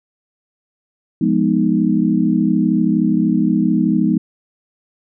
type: chord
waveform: sine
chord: F half-diminished seventh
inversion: none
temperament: equal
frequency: 174.61 / 207.7 / 246.9 / 311.1 Hz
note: F3 / Ab3 / Cb4 / Eb4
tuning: 0 / 0 / 0 / 0 cents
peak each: -19 / -17 / -18 / -18 dBFS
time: 1.21-4.18 s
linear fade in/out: 5 ms
effects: none